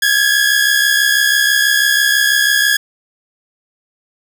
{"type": "tone pair together", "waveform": "sawtooth", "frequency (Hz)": [1632, 1698.1], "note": ["G#6", "G#6"], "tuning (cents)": [-31, 38], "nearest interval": "minor second", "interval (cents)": 69, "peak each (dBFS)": -10, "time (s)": [0.02, 2.77], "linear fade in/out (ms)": 5, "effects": []}